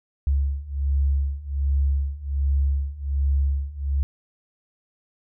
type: beating tone pair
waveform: sine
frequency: 68.8 / 70.1 Hz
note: C#2 / C#2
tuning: -12 / +20 cents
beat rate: 1.3 Hz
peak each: -24 / -22 dBFS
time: 0.27-4.03 s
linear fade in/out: 0 ms
effects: none